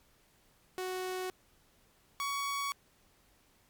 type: tone pair in turn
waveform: sawtooth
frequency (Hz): 370 / 1122.6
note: F#4 / C#6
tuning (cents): 0 / +22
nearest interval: octave + perfect fifth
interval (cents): 1922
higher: second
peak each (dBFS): -31 / -29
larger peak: second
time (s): 0.78-1.3 / 2.2-2.72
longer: neither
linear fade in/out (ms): 0
effects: pink hiss -67 dBFS RMS until 3.69 s + MP3 96 kbps

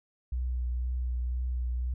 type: tone with vibrato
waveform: sine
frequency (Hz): 61.7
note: B1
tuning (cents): -1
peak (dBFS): -28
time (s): 0.32-1.94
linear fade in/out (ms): 5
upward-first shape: triangle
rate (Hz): 2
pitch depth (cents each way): 25
effects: none

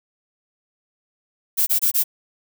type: noise bursts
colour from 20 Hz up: violet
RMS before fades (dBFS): -18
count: 4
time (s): 1.57-2.039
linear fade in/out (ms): 20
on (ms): 100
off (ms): 23
effects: none

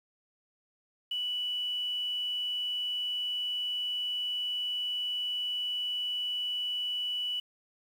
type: tone with quantisation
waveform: sine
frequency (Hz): 2960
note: F#7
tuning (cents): 0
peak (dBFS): -30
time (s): 1.11-7.4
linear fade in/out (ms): 5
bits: 9
effects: none

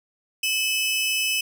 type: tone pair together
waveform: sawtooth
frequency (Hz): 2591 / 3000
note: E7 / F#7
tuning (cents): -30 / +23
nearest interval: minor third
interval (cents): 253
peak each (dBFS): -20 / -23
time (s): 0.43-1.41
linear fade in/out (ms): 5
effects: none

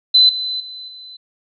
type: tone with level steps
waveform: sine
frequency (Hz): 4027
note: B7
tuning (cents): +33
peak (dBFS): -7 / -20 / -30 / -34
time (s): 0.14-1.17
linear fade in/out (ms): 10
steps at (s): 0.29 / 0.6 / 0.88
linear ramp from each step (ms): 2
effects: none

